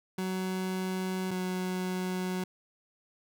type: tone pair in turn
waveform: 30% pulse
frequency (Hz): 186.6 / 184.03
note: F#3 / F#3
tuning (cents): +15 / -9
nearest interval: unison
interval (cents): 24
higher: first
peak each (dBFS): -28 / -28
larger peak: neither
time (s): 0.18-1.31 / 1.31-2.44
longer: neither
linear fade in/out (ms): 5
effects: none